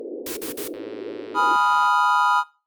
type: band-pass noise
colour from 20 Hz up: white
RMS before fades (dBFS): -33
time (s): 0-1.56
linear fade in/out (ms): 0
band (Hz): 280 to 490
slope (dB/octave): 48
type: noise bursts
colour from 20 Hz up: white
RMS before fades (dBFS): -32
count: 3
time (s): 0.26-0.68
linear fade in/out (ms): 5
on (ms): 110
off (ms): 45
type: click train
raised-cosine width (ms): 0.3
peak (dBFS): -28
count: 123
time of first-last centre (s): 0.74-1.87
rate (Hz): 108
type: chord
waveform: triangle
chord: F half-diminished seventh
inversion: first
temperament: equal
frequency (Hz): 830.6 / 987.8 / 1244.5 / 1396.9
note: Ab5 / Cb6 / Eb6 / F6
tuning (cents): 0 / 0 / 0 / 0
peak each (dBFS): -23 / -18 / -20 / -22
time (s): 1.34-2.44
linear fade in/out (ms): 50
effects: noise-tail reverb RT60 0.3 s tail -19 dB re dry + Opus 48 kbps